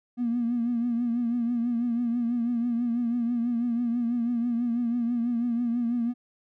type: tone with vibrato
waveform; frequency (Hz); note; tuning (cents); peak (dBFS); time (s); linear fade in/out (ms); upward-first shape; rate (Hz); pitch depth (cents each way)
triangle; 237.5; A#3; +33; -20; 0.17-6.14; 50; triangle; 6.1; 67
effects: tanh soft clip ceiling -21 dBFS